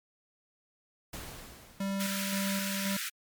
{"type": "noise with exponential decay", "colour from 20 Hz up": "pink", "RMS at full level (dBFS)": -40, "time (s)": [1.13, 2.7], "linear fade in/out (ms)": 5, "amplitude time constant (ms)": 340}
{"type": "tone with tremolo", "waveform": "square", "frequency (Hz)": 196, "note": "G3", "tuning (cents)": 0, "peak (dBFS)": -31, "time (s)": [1.8, 2.97], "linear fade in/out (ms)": 5, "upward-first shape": "square", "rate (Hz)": 1.9, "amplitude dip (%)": 35}
{"type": "high-pass noise", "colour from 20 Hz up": "pink", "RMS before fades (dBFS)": -36, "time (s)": [1.99, 3.1], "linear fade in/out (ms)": 20, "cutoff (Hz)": 1300, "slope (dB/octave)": 96}
{"effects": ["MP3 96 kbps"]}